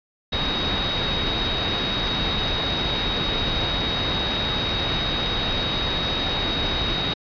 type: tone in noise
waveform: sine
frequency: 3778 Hz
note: A#7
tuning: 22 cents sharp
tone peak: -25 dBFS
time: 0.32-7.14 s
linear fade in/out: 10 ms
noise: pink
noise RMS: -25 dBFS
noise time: 0.32-7.14 s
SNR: -3 dB
effects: resampled to 11025 Hz